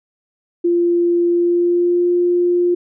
sine tone with pitch glide, 345.9 to 352.1 Hz, F4 to F4, -17 to +14 cents, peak -12 dBFS, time 0.64-2.75 s, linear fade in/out 10 ms, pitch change +31 cents, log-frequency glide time 1.28-2.1 s, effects none

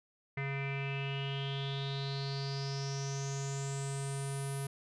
square tone with low-pass filter sweep, 138 Hz, C#3, 7 cents flat, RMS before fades -37 dBFS, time 0.37-4.67 s, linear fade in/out 5 ms, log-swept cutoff 2100 to 11000 Hz, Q 8.1, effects none

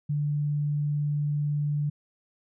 sine tone, 147 Hz, D3, 2 cents sharp, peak -24 dBFS, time 0.09-1.9 s, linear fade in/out 10 ms, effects none

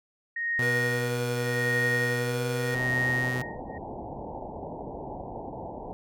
sine tone with tremolo, 1864.7 Hz, A#6, in tune, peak -24 dBFS, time 0.36-3.78 s, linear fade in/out 5 ms, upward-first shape sine, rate 0.84 Hz, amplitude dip 100%
sawtooth tone with pitch glide, 123.47 to 126.14 Hz, B2 to B2, 0 to +37 cents, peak -25 dBFS, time 0.59-3.42 s, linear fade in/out 0 ms, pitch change +37 cents, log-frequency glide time 2.21-2.48 s
square tone, 482.8 Hz, B4, 39 cents flat, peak -31 dBFS, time 0.62-2.75 s, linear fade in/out 5 ms
white low-pass noise, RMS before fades -38 dBFS, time 2.74-5.93 s, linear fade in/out 0 ms, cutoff 920 Hz, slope 96 dB/octave
effects none

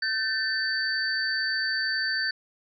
sine tone cluster, 1541 / 1774 / 4569 Hz, G6 / A6 / D8, -30 / +14 / -48 cents, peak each -29 dBFS, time 0.02-2.31 s, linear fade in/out 5 ms, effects none

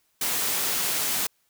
white high-pass noise, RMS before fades -26 dBFS, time 0.21-1.27 s, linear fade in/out 5 ms, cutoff 130 Hz, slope 12 dB/octave, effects white hiss -69 dBFS RMS until 1.49 s

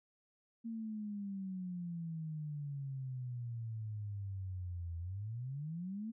sine exponential two-way sweep, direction down then up, 230.9 to 83.3 to 230.9 Hz, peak -39 dBFS, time 0.64-6.12 s, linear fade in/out 20 ms, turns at 4.98 s, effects none

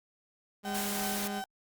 sawtooth tone, 203.7 Hz, G#3, 33 cents flat, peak -31 dBFS, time 0.63-1.43 s, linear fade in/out 50 ms
35% pulse tone with tremolo, 767 Hz, G5, 38 cents flat, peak -34 dBFS, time 0.65-1.44 s, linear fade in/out 0 ms, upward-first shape sine, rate 3 Hz, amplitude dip 65%
white noise, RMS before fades -36 dBFS, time 0.74-1.28 s, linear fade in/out 10 ms
effects Opus 48 kbps

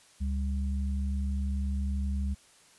sine tone pair together, 70.2 / 198.56 Hz, C#2 / G3, +22 / +22 cents, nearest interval octave + tritone, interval 1800 cents, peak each -28 / -36 dBFS, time 0.2-2.35 s, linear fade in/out 20 ms, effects white hiss -59 dBFS RMS until 2.78 s + resampled to 24000 Hz

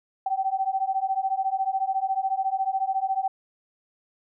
sine beating tone pair, 763 / 777 Hz, G5 / G5, -47 / -16 cents, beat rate 14 Hz, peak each -26 dBFS, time 0.26-3.28 s, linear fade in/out 5 ms, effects none

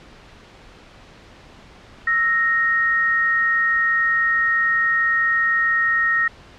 sine tone pair together, 1318.5 / 1864.6 Hz, E6 / A#6, 0 / 0 cents, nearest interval tritone, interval 600 cents, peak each -24 / -16 dBFS, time 2.07-6.28 s, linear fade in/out 5 ms, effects pink hiss -45 dBFS RMS until 6.58 s + low-pass 4000 Hz 12 dB/octave

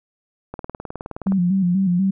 click train, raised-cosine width 1 ms, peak -16 dBFS, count 16, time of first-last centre 0.54-1.321 s, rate 19.2 Hz
sine tone with vibrato, 184.6 Hz, F#3, 4 cents flat, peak -15 dBFS, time 1.26-2.11 s, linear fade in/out 10 ms, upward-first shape square, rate 4.1 Hz, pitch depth 77 cents each way
effects none

